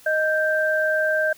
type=tone pair together; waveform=sine; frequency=622.3 / 1570.5 Hz; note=D#5 / G6; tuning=0 / +3 cents; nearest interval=octave + major third; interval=1603 cents; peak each=-21 dBFS; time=0.06-1.33 s; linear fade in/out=5 ms; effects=white hiss -50 dBFS RMS until 1.37 s